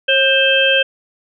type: harmonic tone with a mistuned harmonic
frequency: 525 Hz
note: C5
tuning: 6 cents sharp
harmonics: 1 / 3 / 5 / 6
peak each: -16 / -16 / -16 / -16 dBFS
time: 0.08-0.83 s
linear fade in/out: 10 ms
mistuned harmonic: 1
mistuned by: +50 cents
effects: none